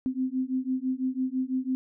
sine beating tone pair, 256 / 262 Hz, C4 / C4, -38 / +2 cents, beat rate 6 Hz, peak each -29 dBFS, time 0.06-1.75 s, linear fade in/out 0 ms, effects none

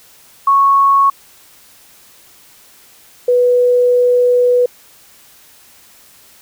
sine tone pair in turn, 1105 / 492.2 Hz, C#6 / B4, -6 / -6 cents, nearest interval octave + major second, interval 1400 cents, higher first, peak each -7 / -8 dBFS, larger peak first, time 0.47-1.1 / 3.28-4.66 s, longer second, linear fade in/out 5 ms, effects white hiss -45 dBFS RMS until 6.41 s

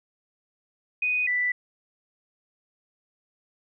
sine tone pair in turn, 2489 / 1978 Hz, D#7 / B6, 0 / +2 cents, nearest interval major third, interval 398 cents, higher first, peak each -22 dBFS, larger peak neither, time 1.02-1.27 / 1.27-1.52 s, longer neither, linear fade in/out 5 ms, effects none

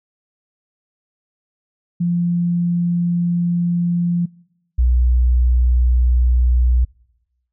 sine tone pair in turn, 173.4 / 61.31 Hz, F3 / B1, -12 / -12 cents, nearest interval octave + tritone, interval 1800 cents, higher first, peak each -15 / -11 dBFS, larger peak second, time 2-4.26 / 4.78-6.85 s, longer first, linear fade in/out 10 ms, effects noise-tail reverb RT60 1.0 s tail -26 dB re dry

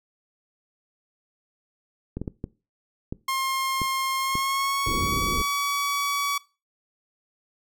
clicks, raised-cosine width 3 ms, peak -17 dBFS, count 7, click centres 2.17 / 2.216 / 2.278 / 2.441 / 3.125 / 3.817 / 4.354 s
sawtooth tone with pitch glide, 1066 to 1135.9 Hz, C6 to C#6, +32 to +42 cents, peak -20 dBFS, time 3.28-6.38 s, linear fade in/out 5 ms, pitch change +110 cents, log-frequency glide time 4.18-5.21 s
pink low-pass noise, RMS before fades -29 dBFS, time 4.86-5.42 s, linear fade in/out 5 ms, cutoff 480 Hz, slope 48 dB/octave
effects noise-tail reverb RT60 0.3 s tail -20 dB re dry

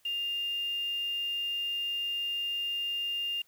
sine tone with quantisation, 2807 Hz, F7, 8 cents sharp, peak -30 dBFS, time 0.05-3.42 s, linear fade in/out 5 ms, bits 8, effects white hiss -67 dBFS RMS until 3.47 s

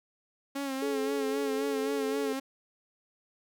sawtooth tone with vibrato, 272.5 Hz, C#4, 29 cents flat, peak -28 dBFS, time 0.55-2.4 s, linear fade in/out 10 ms, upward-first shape sine, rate 3.8 Hz, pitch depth 51 cents each way
sine tone with pitch glide, 429.1 to 433.3 Hz, A4 to A4, -43 to -27 cents, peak -30 dBFS, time 0.82-2.33 s, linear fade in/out 5 ms, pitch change +16 cents, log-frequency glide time 1.39-1.71 s
effects none

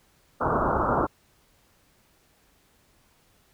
white low-pass noise, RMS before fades -24 dBFS, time 0.4-1.07 s, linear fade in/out 20 ms, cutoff 1400 Hz, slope 96 dB/octave, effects pink hiss -63 dBFS RMS until 3.53 s

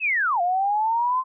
sine linear two-way sweep, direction down then up, 2680 to 691 to 1047 Hz, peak -19 dBFS, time 0-1.24 s, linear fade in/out 50 ms, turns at 0.41 s, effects none

